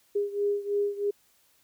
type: beating tone pair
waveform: sine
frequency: 406.3 / 409.4 Hz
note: G#4 / G#4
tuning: -38 / -25 cents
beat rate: 3.1 Hz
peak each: -27 / -30 dBFS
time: 0.15-1.11 s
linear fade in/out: 10 ms
effects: white hiss -65 dBFS RMS until 1.63 s